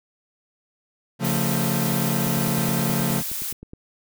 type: chord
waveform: 40% pulse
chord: Db augmented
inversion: none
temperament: equal with one note detuned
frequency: 138.59 / 174.61 / 223.8 Hz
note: Db3 / F3 / A3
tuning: 0 / 0 / +30 cents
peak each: -25 dBFS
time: 1.19-3.23 s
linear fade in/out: 50 ms
type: noise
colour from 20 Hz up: blue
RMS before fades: -29 dBFS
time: 1.24-3.53 s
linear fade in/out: 10 ms
type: click train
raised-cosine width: 3 ms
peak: -25 dBFS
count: 15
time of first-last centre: 2.27-3.734 s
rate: 9.56 Hz
effects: none